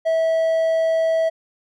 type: tone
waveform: triangle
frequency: 650 Hz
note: E5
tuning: 24 cents flat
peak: -14 dBFS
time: 0.05-1.3 s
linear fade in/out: 20 ms
effects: none